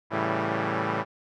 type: chord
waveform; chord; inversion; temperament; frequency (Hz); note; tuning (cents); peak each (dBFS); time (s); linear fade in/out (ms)
5% pulse; A dominant seventh; none; equal; 110 / 138.59 / 164.81 / 196; A2 / C#3 / E3 / G3; 0 / 0 / 0 / 0; -17 / -22 / -18 / -18; 0.1-1.05; 50
effects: low-pass 2000 Hz 12 dB/octave + MP3 96 kbps